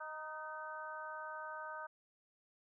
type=harmonic tone with a mistuned harmonic; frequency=311.1 Hz; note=D#4; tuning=in tune; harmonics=2 / 3 / 4 / 5; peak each=-50 / -48 / -48 / -48 dBFS; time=0-1.87 s; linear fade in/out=10 ms; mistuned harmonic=5; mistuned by=-26 cents; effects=none